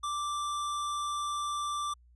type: tone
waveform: square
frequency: 1174.7 Hz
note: D6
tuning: in tune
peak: -32 dBFS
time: 0.03-1.94 s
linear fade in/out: 10 ms
effects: added 60 Hz sine -57 dBFS peak until 2.15 s + resampled to 24000 Hz